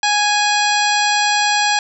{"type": "harmonic tone with a mistuned harmonic", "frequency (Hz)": 830, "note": "G#5", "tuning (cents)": -1, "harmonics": [1, 2, 3, 4, 5, 6, 7, 9], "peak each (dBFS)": [-17, -20, -22, -23, -24, -25, -25, -27], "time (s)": [0.03, 1.79], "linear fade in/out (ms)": 2, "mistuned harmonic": 6, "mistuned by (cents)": -55, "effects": []}